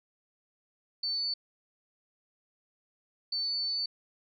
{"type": "tone bursts at uneven times", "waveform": "sine", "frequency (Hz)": 4502, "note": "C#8", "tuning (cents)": 26, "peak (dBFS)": -29, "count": 2, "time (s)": [[1.03, 1.34], [3.32, 3.86]], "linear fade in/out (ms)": 5, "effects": []}